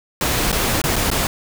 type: noise with dropouts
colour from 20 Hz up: pink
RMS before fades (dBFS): -19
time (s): 0.21-1.27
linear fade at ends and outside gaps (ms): 2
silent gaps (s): 0.518-0.526 / 0.817-0.839 / 0.959-0.963 / 1.103-1.114
effects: none